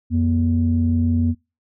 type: tone pair together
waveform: sine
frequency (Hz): 88.67 / 239.6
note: F2 / A#3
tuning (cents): +27 / +48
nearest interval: octave + perfect fourth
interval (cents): 1721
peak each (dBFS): -17 / -18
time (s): 0.1-1.35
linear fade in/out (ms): 50
effects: noise-tail reverb RT60 0.3 s tail -25 dB re dry + tanh soft clip ceiling -8 dBFS